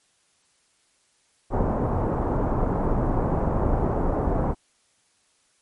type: low-pass noise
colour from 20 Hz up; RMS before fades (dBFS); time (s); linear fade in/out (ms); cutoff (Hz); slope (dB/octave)
pink; -23; 1.5-4.55; 50; 1000; 24
effects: white hiss -65 dBFS RMS until 5.61 s + MP3 48 kbps